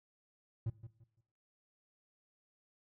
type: tone with echo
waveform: triangle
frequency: 113.2 Hz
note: A2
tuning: 50 cents sharp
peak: -31 dBFS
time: 0.66-0.7 s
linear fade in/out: 5 ms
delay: 170 ms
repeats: 3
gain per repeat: -12 dB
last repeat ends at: 1.21 s
effects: noise-tail reverb RT60 0.7 s tail -19 dB re dry